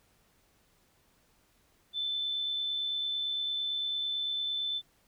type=tone with amplitude modulation; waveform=sine; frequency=3524 Hz; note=A7; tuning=2 cents sharp; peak=-29 dBFS; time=1.93-4.82 s; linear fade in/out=50 ms; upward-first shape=sine; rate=68.9 Hz; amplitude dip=25%; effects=pink hiss -68 dBFS RMS until 5.07 s